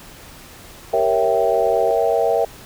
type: chord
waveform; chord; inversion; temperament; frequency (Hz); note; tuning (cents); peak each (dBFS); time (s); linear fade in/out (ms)
sine; A# diminished seventh; none; equal; 466.2 / 554.4 / 659.3 / 784; A#4 / C#5 / E5 / G5; 0 / 0 / 0 / 0; -19 / -22 / -19 / -22; 0.93-2.45; 5
type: tone with pitch glide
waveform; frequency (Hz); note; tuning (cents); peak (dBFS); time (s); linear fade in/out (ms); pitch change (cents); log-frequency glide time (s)
sine; 391.4 to 384.5; G4 to G4; -3 to -33; -25; 0.94-1.91; 0; -30; 1.16-1.65
effects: pink hiss -41 dBFS RMS until 2.65 s